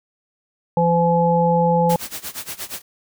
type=harmonic tone; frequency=170 Hz; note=F3; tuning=46 cents flat; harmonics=1 / 3 / 5; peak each=-18 / -18 / -18 dBFS; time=0.77-1.96 s; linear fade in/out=2 ms
type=noise with tremolo; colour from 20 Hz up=white; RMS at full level=-28 dBFS; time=1.89-2.82 s; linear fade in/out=10 ms; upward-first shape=sine; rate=8.5 Hz; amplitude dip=90%
effects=none